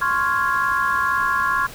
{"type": "chord", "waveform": "sine", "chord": "Db major seventh", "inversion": "third", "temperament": "equal", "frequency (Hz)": [1046.5, 1108.7, 1396.9, 1661.2], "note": ["C6", "Db6", "F6", "Ab6"], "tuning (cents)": [0, 0, 0, 0], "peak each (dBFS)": -23, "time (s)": [0.01, 1.67], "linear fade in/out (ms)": 10, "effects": ["pink hiss -38 dBFS RMS until 1.74 s"]}